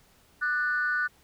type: tone with amplitude modulation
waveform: sine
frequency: 1480 Hz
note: F#6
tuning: in tune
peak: -20 dBFS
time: 0.41-1.08 s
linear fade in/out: 20 ms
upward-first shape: sine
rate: 288 Hz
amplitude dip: 80%
effects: tanh soft clip ceiling -17 dBFS + pink hiss -61 dBFS RMS until 1.23 s